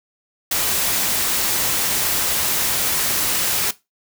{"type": "noise", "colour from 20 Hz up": "white", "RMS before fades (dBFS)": -20, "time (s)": [0.51, 3.71], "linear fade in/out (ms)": 5, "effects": ["noise-tail reverb RT60 0.2 s tail -17 dB re dry"]}